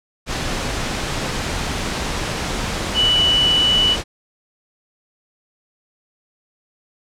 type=tone in noise; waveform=sine; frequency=2960 Hz; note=F#7; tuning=in tune; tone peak=-13 dBFS; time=2.94-3.97 s; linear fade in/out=50 ms; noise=pink; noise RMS=-23 dBFS; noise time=0.26-4.04 s; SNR=+7 dB; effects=low-pass 7000 Hz 12 dB/octave